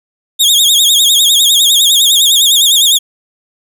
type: tone with vibrato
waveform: sawtooth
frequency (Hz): 3500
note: A7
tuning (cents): -10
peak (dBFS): -3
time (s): 0.39-2.99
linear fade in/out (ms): 20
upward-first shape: sine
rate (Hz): 9.9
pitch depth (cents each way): 140
effects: none